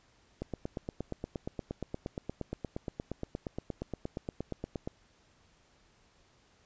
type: click train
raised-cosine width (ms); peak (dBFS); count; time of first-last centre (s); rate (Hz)
2; -22; 39; 0.42-4.875; 8.53
effects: pink hiss -66 dBFS RMS until 6.65 s + resampled to 16000 Hz